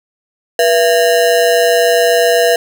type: ring-modulated tone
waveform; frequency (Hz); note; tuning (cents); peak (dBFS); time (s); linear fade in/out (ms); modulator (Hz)
square; 578; D5; -28; -6; 0.59-2.56; 2; 93.8
effects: none